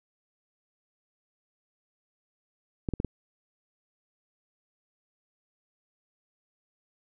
clicks, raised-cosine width 3 ms, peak -16 dBFS, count 4, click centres 2.888 / 2.937 / 3.001 / 3.047 s, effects none

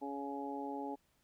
harmonic tone, 140 Hz, C#3, 18 cents sharp, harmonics 2 / 3 / 4 / 5 / 6, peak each -42 / -46 / -49 / -50 / -43 dBFS, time 0.01-0.96 s, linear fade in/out 20 ms, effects pink hiss -75 dBFS RMS until 1.23 s

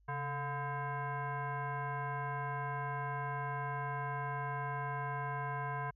sine tone with frequency modulation, 440 Hz, A4, in tune, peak -35 dBFS, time 0.08-5.91 s, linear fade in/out 10 ms, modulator 576 Hz, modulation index 2, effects added 50 Hz sine -64 dBFS peak until 5.95 s

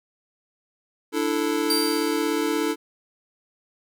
square chord, D suspended second, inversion none, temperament just, 293.7 / 330.4 / 440.5 Hz, D4 / E4 / A4, 0 / +4 / +2 cents, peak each -27 dBFS, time 1.12-2.76 s, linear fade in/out 50 ms
sawtooth tone with exponential decay, 4702 Hz, D8, 1 cent sharp, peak -17 dBFS, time 1.7-2.58 s, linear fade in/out 2 ms, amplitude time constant 190 ms
effects none

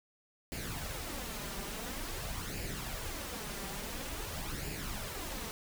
pink noise with flanger, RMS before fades -40 dBFS, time 0.52-5.51 s, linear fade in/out 0 ms, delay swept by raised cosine 0.41 to 5.11 ms, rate 0.48 Hz, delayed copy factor +0.55, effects none

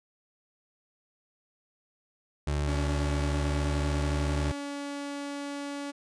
30% pulse tone with pitch glide, 73.3 to 74.11 Hz, D2 to D2, -3 to +16 cents, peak -24 dBFS, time 2.47-4.52 s, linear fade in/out 5 ms, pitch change +19 cents, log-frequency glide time 3.3-4.3 s
sawtooth tone, 284.3 Hz, C#4, 44 cents sharp, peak -30 dBFS, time 2.67-5.92 s, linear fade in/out 20 ms
effects resampled to 22050 Hz

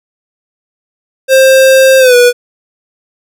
square tone with pitch glide, 529 to 487.9 Hz, C5 to B4, +19 to -21 cents, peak -3 dBFS, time 1.28-2.33 s, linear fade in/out 50 ms, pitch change -140 cents, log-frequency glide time 1.99-2.15 s, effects none

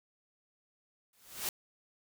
white noise with exponential growth, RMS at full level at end -32 dBFS, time 1.13-1.49 s, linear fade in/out 2 ms, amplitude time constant 77 ms, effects none

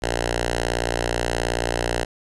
5% pulse tone with notch filter, 58.7 Hz, A#1, 13 cents sharp, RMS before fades -24 dBFS, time 0.02-2.05 s, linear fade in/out 10 ms, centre 200 Hz, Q 0.72, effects resampled to 24000 Hz

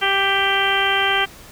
harmonic tone with a mistuned harmonic, 392 Hz, G4, in tune, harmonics 1 / 2 / 3 / 4 / 5 / 6 / 7 / 8, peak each -26 / -23 / -25 / -22 / -24 / -26 / -27 / -22 dBFS, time 0.01-1.26 s, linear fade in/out 20 ms, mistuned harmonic 5, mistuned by +21 cents, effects pink hiss -42 dBFS RMS until 1.51 s

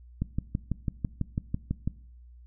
click train, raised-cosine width 5 ms, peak -15 dBFS, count 11, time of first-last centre 0.22-1.876 s, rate 6.04 Hz, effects noise-tail reverb RT60 0.6 s tail -21 dB re dry + added 60 Hz sine -48 dBFS peak until 2.46 s

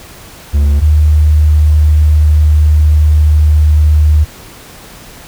triangle / sine tone pair in turn, 71.8 / 76.07 Hz, D2 / D#2, -39 / -39 cents, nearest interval minor second, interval 100 cents, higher second, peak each -4 dBFS, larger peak neither, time 0.53-0.81 / 0.81-4.25 s, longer second, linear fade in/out 20 ms, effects pink hiss -34 dBFS RMS until 5.27 s

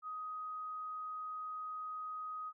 sine tone, 1254 Hz, D#6, 13 cents sharp, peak -40 dBFS, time 0.02-2.53 s, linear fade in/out 50 ms, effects none

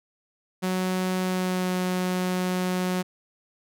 sawtooth tone with pitch glide, 185 to 182.77 Hz, F#3 to F#3, 0 to -21 cents, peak -20 dBFS, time 0.62-3.03 s, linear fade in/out 20 ms, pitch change -21 cents, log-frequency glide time 1.2-1.75 s, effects none

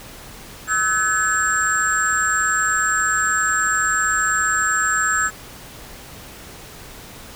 sine tone cluster, 1292 / 1515 / 1707 / 7450 Hz, E6 / F#6 / G#6 / A#8, -35 / +40 / +47 / -2 cents, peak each -22 dBFS, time 0.67-5.31 s, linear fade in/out 50 ms, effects pink hiss -39 dBFS RMS until 7.35 s

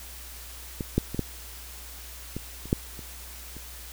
clicks, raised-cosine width 3 ms, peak -17 / -8 / -19 / -12 / -19 / -28 / -8 / -28 / -29 dBFS, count 9, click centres 0.808 / 0.98 / 1.146 / 1.193 / 2.366 / 2.656 / 2.729 / 2.992 / 3.567 s, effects added 60 Hz sine -44 dBFS peak until 3.92 s + white hiss -44 dBFS RMS until 3.92 s

